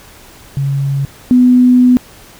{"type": "tone pair in turn", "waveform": "sine", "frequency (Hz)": [138.59, 249.4], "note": ["C#3", "B3"], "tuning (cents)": [0, 17], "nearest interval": "minor seventh", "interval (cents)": 1017, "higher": "second", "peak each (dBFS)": [-12, -4], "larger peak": "second", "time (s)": [[0.57, 1.05], [1.31, 1.97]], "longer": "second", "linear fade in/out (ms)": 0, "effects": ["pink hiss -39 dBFS RMS until 2.39 s"]}